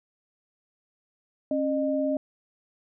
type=tone pair together; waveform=sine; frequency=272.2 / 610.3 Hz; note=C#4 / D#5; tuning=-31 / -34 cents; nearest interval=octave + major second; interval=1397 cents; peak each=-26 dBFS; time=1.51-2.17 s; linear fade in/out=2 ms; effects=none